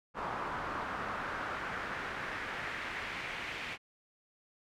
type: noise with band-pass filter sweep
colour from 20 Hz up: brown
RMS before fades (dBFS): -39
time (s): 0.14-3.78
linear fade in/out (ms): 50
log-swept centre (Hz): 1100 to 2400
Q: 2
effects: none